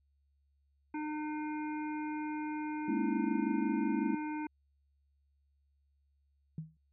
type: harmonic tone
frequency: 303.8 Hz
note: D#4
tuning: 41 cents flat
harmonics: 1 / 3 / 5 / 7 / 8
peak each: -36 / -42 / -50 / -52 / -52 dBFS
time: 0.94-4.47 s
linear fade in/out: 5 ms
type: chord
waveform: sine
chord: A# half-diminished seventh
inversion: third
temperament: equal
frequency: 207.7 / 233.1 / 277.2 / 329.6 Hz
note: G#3 / A#3 / C#4 / E4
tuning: 0 / 0 / 0 / 0 cents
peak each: -36 dBFS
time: 2.88-4.15 s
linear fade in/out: 5 ms
type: tone with exponential decay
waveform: sine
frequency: 158.5 Hz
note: D#3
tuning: 32 cents sharp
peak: -34 dBFS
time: 6.58-6.77 s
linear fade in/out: 2 ms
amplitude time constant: 41 ms
effects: added 70 Hz sine -70 dBFS peak until 6.92 s